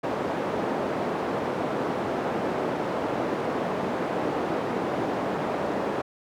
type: band-pass noise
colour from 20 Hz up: white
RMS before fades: -28 dBFS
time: 0.03-6.02 s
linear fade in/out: 10 ms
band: 190 to 660 Hz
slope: 12 dB/octave
effects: none